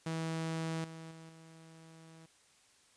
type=tone with level steps; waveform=sawtooth; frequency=162.3 Hz; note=E3; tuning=27 cents flat; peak=-31 / -42 / -46 / -50 dBFS; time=0.06-2.26 s; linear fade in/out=5 ms; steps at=0.84 / 1.11 / 1.29 s; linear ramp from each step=2 ms; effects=white hiss -66 dBFS RMS until 2.96 s + resampled to 22050 Hz